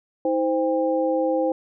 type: tone cluster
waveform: sine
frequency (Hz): 320.2 / 519 / 801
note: D#4 / C5 / G5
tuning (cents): +50 / -14 / +37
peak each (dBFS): -24 / -21 / -28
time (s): 0.25-1.52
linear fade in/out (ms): 2
effects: none

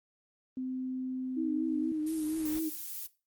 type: tone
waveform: sine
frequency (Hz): 257.7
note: C4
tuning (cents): -26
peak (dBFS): -33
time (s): 0.57-1.92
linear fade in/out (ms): 2
type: noise with exponential growth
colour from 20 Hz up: pink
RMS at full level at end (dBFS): -46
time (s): 1.11-2.59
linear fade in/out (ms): 2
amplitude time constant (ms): 320
type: tone with vibrato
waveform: sine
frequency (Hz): 312.9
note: D#4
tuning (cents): +10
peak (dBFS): -30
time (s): 1.36-2.7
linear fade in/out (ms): 20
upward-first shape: triangle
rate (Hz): 4.2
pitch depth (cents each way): 57
type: noise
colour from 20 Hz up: violet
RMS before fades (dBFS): -40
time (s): 2.06-3.07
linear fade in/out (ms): 10
effects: noise-tail reverb RT60 0.3 s tail -18 dB re dry + Opus 32 kbps

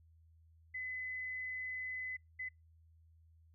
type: tone bursts at uneven times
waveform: sine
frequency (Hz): 2019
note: B6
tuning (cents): +38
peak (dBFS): -39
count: 2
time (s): 0.74-2.17 / 2.39-2.49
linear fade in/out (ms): 10
effects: noise-tail reverb RT60 0.2 s tail -26 dB re dry + added 81 Hz sine -62 dBFS peak until 3.54 s

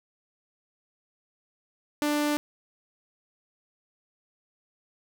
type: tone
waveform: sawtooth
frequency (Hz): 295.5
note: D4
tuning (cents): +11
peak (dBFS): -20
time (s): 2.02-2.37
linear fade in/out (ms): 0
effects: none

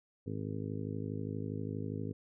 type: harmonic tone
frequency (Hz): 52.4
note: G#1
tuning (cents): +16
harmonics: 2 / 3 / 4 / 5 / 6 / 7 / 8 / 9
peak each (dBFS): -40 / -42 / -45 / -42 / -49 / -51 / -46 / -49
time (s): 0.26-2.13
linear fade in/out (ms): 10
effects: none

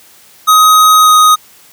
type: tone with pitch glide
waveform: square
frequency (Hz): 1259 to 1250.3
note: D#6 to D#6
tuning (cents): +20 to +8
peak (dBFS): -4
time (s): 0.47-1.36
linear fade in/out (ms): 20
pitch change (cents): -12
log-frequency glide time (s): 1.03-1.09
effects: white hiss -42 dBFS RMS until 1.72 s + high-pass 80 Hz 12 dB/octave

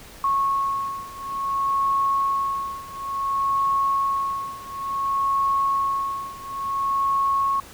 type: beating tone pair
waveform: sine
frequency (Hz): 1098 / 1098.57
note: C#6 / C#6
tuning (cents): -17 / -16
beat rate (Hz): 0.57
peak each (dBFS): -23 / -25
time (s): 0.24-7.6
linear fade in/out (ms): 2
effects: pink hiss -44 dBFS RMS until 7.73 s

